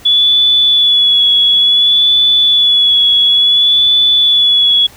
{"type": "tone with vibrato", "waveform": "sine", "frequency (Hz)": 3418, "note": "G#7", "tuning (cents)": 49, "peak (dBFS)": -6, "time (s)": [0.05, 4.87], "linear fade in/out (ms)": 10, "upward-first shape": "sine", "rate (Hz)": 0.57, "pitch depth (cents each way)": 29, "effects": ["pink hiss -39 dBFS RMS until 4.96 s"]}